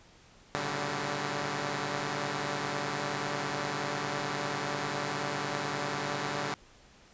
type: tone cluster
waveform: 5% pulse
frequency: 111.5 / 135.8 / 145.8 / 193.2 / 368 Hz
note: A2 / C#3 / D3 / G3 / F#4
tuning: +23 / -35 / -12 / -25 / -9 cents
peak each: -32 / -28 / -23 / -26 / -32 dBFS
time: 0.55-6.54 s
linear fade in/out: 0 ms
effects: pink hiss -58 dBFS RMS until 7.13 s + resampled to 16000 Hz